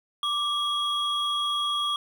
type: tone pair together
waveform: triangle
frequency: 1174.7 / 3305 Hz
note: D6 / G#7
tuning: 0 / -9 cents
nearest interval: octave + tritone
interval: 1791 cents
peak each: -26 / -25 dBFS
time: 0.23-1.96 s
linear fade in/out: 2 ms
effects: none